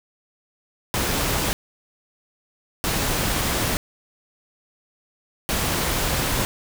pink noise bursts at uneven times, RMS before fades -23 dBFS, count 3, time 0.94-1.53 / 2.84-3.77 / 5.49-6.45 s, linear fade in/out 0 ms, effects none

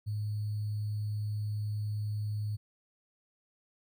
sine tone with sample-and-hold, 105.3 Hz, G#2, 24 cents sharp, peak -31 dBFS, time 0.06-2.57 s, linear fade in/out 20 ms, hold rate 4410 Hz, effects none

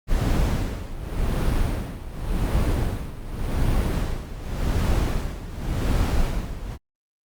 brown noise with tremolo, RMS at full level -20 dBFS, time 0.07-6.78 s, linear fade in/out 50 ms, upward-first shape sine, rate 0.88 Hz, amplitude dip 80%, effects Opus 48 kbps

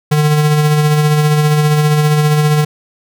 square tone with tremolo, 150.6 Hz, D3, 44 cents sharp, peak -8 dBFS, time 0.11-2.65 s, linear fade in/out 10 ms, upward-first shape sine, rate 15 Hz, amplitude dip 35%, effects none

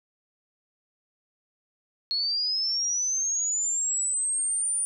sine linear sweep, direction up, 4292 to 9397 Hz, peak -24 dBFS, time 2.11-4.85 s, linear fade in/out 0 ms, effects none

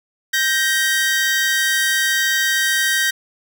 sawtooth tone pair together, 1568 / 1881.4 Hz, G6 / A#6, 0 / +15 cents, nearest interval minor third, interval 315 cents, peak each -15 dBFS, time 0.33-3.11 s, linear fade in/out 10 ms, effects none

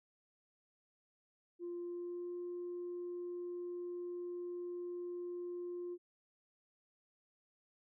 sine tone with pitch glide, 348.5 to 352.5 Hz, F4 to F4, -4 to +16 cents, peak -39 dBFS, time 1.59-5.98 s, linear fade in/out 50 ms, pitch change +20 cents, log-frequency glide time 1.79-2.34 s, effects tanh soft clip ceiling -37 dBFS

